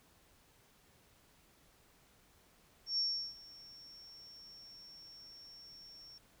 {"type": "tone with ADSR envelope", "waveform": "sine", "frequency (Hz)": 5480, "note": "F8", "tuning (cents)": -34, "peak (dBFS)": -30, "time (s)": [2.86, 6.18], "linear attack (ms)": 120, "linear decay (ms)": 360, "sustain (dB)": -22, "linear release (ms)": 3, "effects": ["pink hiss -67 dBFS RMS until 6.4 s"]}